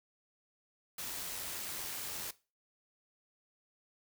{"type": "noise with amplitude modulation", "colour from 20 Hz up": "white", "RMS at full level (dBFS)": -40, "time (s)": [0.98, 2.31], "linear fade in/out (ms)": 5, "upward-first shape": "sine", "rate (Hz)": 88.8, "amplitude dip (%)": 25, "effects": ["noise-tail reverb RT60 0.3 s tail -18 dB re dry"]}